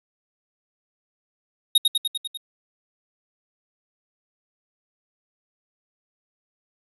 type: tone with echo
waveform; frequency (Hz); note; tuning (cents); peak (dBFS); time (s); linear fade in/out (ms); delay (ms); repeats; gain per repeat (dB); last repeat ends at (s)
square; 3746; A#7; +8; -13; 1.75-1.78; 5; 99; 6; -3; 2.374
effects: resampled to 32000 Hz